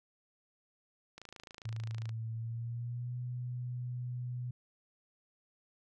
click train, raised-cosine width 0.2 ms, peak -31 dBFS, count 26, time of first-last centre 1.18-2.092 s, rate 27.4 Hz
sine tone with pitch glide, 112.6 to 123.5 Hz, A2 to B2, +40 to 0 cents, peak -36 dBFS, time 1.65-4.51 s, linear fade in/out 5 ms, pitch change +160 cents, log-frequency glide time 2.3-3.16 s
effects none

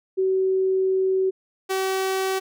sine / sawtooth tone pair in turn, 378.9 / 381.5 Hz, F#4 / G4, +41 / -47 cents, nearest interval unison, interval 12 cents, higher second, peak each -18 dBFS, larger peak neither, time 0.17-1.31 / 1.69-2.4 s, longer first, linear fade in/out 20 ms, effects none

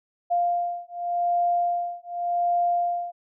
sine beating tone pair, 698.5 / 699.37 Hz, F5 / F5, 0 / +2 cents, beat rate 0.87 Hz, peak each -25 dBFS, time 0.3-3.12 s, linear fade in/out 20 ms, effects none

